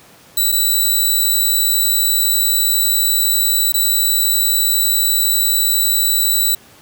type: tone with dropouts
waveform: 5% pulse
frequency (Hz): 3951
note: B7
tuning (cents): 0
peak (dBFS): -5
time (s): 0.37-6.55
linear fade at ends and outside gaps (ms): 5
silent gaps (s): 0.519-0.523 / 3.722-3.741
effects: pink hiss -45 dBFS RMS until 6.81 s + high-pass 100 Hz 12 dB/octave